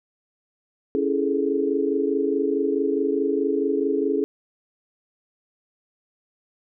sine chord, A major seventh, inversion first, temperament equal, 277.2 / 329.6 / 415.3 / 440 Hz, C#4 / E4 / G#4 / A4, 0 / 0 / 0 / 0 cents, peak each -25 / -27 / -23 / -28 dBFS, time 0.95-4.24 s, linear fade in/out 0 ms, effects none

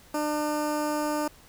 15% pulse tone with notch filter, 300 Hz, D4, 37 cents sharp, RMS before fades -28 dBFS, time 0.14-1.28 s, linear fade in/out 5 ms, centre 3300 Hz, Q 1, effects pink hiss -54 dBFS RMS until 1.48 s

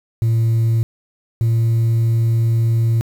sine tone pair in turn, 113.9 / 114.5 Hz, A#2 / A#2, -40 / -31 cents, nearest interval unison, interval 9 cents, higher second, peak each -10 dBFS, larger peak neither, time 0.22-0.83 / 1.41-3.01 s, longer second, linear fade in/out 0 ms, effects tanh soft clip ceiling -12 dBFS + 7-bit

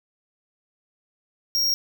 square tone, 5588 Hz, F8, in tune, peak -20 dBFS, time 1.55-1.74 s, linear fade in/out 0 ms, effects none

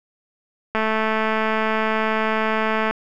click train, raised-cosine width 0.5 ms, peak -7 dBFS, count 474, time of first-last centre 0.75-2.91 s, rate 219 Hz, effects none

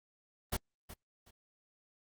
pink noise with echo, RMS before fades -33 dBFS, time 0.52-0.57 s, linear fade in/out 10 ms, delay 370 ms, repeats 2, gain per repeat -14 dB, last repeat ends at 1.31 s, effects Opus 32 kbps

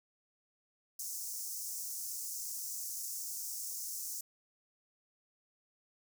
pink high-pass noise, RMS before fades -41 dBFS, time 0.99-4.21 s, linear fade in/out 5 ms, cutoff 5500 Hz, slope 48 dB/octave, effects none

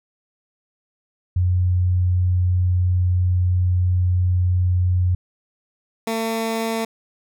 sine / 15% pulse tone pair in turn, 90.3 / 225.3 Hz, F#2 / A3, -42 / +41 cents, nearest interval octave + major third, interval 1583 cents, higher second, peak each -15 dBFS, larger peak neither, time 1.36-5.15 / 6.07-6.85 s, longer first, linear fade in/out 5 ms, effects none

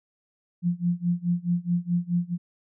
sine tone with tremolo, 174.61 Hz, F3, in tune, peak -19 dBFS, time 0.62-2.38 s, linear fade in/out 50 ms, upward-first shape sine, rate 4.7 Hz, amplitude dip 95%, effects none

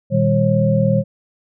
sine tone cluster, 118.5 / 156.8 / 197.7 / 541 Hz, A#2 / D#3 / G3 / C#5, +29 / +14 / +15 / -42 cents, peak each -18 dBFS, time 0.1-1.04 s, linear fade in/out 50 ms, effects none

